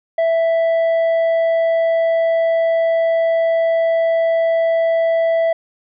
sine tone with tanh clipping, 660 Hz, E5, 2 cents sharp, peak -14 dBFS, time 0.18-5.53 s, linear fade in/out 5 ms, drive 5 dB, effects none

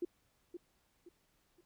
sine tone with echo, 349.2 Hz, F4, in tune, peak -33 dBFS, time 0.02-0.05 s, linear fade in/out 5 ms, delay 520 ms, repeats 3, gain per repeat -9 dB, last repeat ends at 1.61 s, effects pink hiss -75 dBFS RMS until 1.65 s

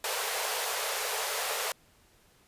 pink high-pass noise, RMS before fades -32 dBFS, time 0.04-1.72 s, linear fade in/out 2 ms, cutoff 420 Hz, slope 96 dB/octave, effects pink hiss -63 dBFS RMS until 2.47 s + resampled to 32000 Hz

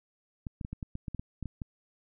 clicks, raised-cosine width 5 ms, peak -24 dBFS, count 12, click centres 0.468 / 0.612 / 0.649 / 0.73 / 0.828 / 0.954 / 1.082 / 1.147 / 1.195 / 1.427 / 1.457 / 1.618 s, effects none

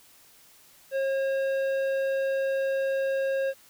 sine tone with tanh clipping, 540 Hz, C#5, 45 cents flat, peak -26 dBFS, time 0.91-3.54 s, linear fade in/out 50 ms, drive 11 dB, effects white hiss -56 dBFS RMS until 3.69 s

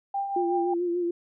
sine tone with tremolo, 793 Hz, G5, 20 cents sharp, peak -24 dBFS, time 0.14-0.74 s, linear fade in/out 5 ms, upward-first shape triangle, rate 5.3 Hz, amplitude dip 55%
sine tone with vibrato, 349.2 Hz, F4, in tune, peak -24 dBFS, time 0.36-1.11 s, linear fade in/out 5 ms, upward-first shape sine, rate 6.8 Hz, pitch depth 38 cents each way
effects none

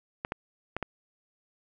clicks, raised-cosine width 0.5 ms, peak -16 dBFS, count 4, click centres 0.249 / 0.321 / 0.766 / 0.827 s, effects none

